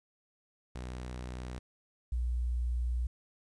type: tone pair in turn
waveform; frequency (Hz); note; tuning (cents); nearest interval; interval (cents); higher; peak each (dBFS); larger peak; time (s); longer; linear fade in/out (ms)
sawtooth / sine; 62.1 / 60.37; B1 / B1; +10 / -39; unison; 49; first; -35 / -29; second; 0.75-1.59 / 2.12-3.07; second; 5
effects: resampled to 22050 Hz + 11-bit